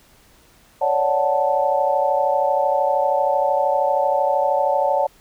sine chord, D major seventh, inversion third, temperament equal, 554.4 / 587.3 / 740 / 880 Hz, C#5 / D5 / F#5 / A5, 0 / 0 / 0 / 0 cents, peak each -21 / -22 / -22 / -21 dBFS, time 0.81-5.07 s, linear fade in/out 10 ms, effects pink hiss -53 dBFS RMS until 5.2 s

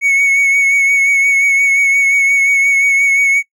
triangle tone with vibrato, 2217 Hz, C#7, in tune, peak -7 dBFS, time 0.01-3.43 s, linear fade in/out 50 ms, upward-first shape triangle, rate 5.7 Hz, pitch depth 31 cents each way, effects noise-tail reverb RT60 0.1 s tail -20 dB re dry

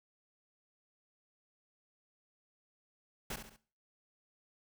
pink noise with echo, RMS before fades -40 dBFS, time 3.3-3.36 s, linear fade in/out 5 ms, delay 68 ms, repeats 3, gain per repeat -7 dB, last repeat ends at 3.564 s, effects noise-tail reverb RT60 0.4 s tail -17 dB re dry

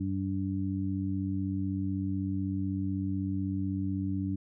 harmonic tone, 96 Hz, G2, 36 cents flat, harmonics 1 / 2 / 3, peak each -33 / -34 / -33 dBFS, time 0-4.36 s, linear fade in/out 10 ms, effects none

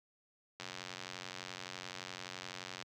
click train, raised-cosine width 0.2 ms, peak -25 dBFS, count 205, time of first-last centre 0.6-2.825 s, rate 91.7 Hz, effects high-pass 100 Hz 12 dB/octave

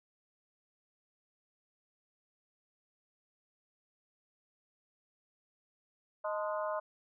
harmonic tone with a mistuned harmonic, 207.7 Hz, G#3, in tune, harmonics 3 / 4 / 5 / 6 / 7, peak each -35 / -43 / -39 / -43 / -47 dBFS, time 6.24-6.8 s, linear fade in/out 10 ms, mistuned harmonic 4, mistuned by +98 cents, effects none

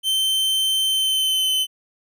45% pulse tone with pitch glide, 3100 to 3050 Hz, G7 to G7, -20 to -48 cents, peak -18 dBFS, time 0.03-1.67 s, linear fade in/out 50 ms, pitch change -28 cents, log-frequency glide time 0.86-1.52 s, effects none

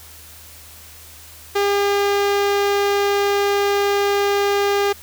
sawtooth tone with notch filter, 403.3 Hz, G4, 49 cents sharp, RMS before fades -18 dBFS, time 1.55-4.93 s, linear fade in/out 10 ms, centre 10000 Hz, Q 0.72, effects added 79 Hz sine -46 dBFS peak until 5.02 s + white hiss -42 dBFS RMS until 5.02 s

